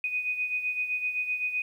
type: beating tone pair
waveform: sine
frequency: 2489 / 2496.8 Hz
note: D#7 / D#7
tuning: 0 / +5 cents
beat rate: 7.8 Hz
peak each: -28 / -35 dBFS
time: 0.04-1.62 s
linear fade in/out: 2 ms
effects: 10-bit